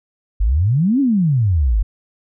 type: exponential two-way sweep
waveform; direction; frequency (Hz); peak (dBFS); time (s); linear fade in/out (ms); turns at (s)
sine; up then down; 45.74 to 289 to 45.74; -12; 0.4-1.83; 10; 1
effects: none